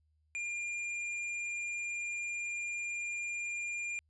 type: tone with hard clipping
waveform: triangle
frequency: 2403 Hz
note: D7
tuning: 39 cents sharp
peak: -37 dBFS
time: 0.35-3.99 s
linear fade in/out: 0 ms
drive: 13 dB
effects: added 77 Hz sine -70 dBFS peak until 4.09 s + resampled to 24000 Hz